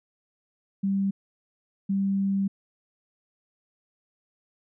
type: tone bursts at uneven times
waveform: sine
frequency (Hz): 196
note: G3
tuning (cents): 0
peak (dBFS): -22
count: 2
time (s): 0.83-1.11 / 1.89-2.48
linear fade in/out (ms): 10
effects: none